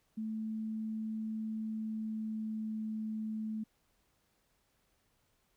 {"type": "tone with pitch glide", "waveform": "sine", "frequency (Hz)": [219.1, 217.7], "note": ["A3", "A3"], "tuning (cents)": [-7, -18], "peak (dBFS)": -35, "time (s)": [0.17, 3.64], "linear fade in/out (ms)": 10, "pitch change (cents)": -11, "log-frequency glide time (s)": [1.59, 2.81], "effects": ["pink hiss -75 dBFS RMS until 5.56 s"]}